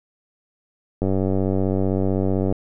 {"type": "click train", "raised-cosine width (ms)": 2, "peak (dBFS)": -9, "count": 145, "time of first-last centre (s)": [1.02, 2.525], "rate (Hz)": 95.7, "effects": []}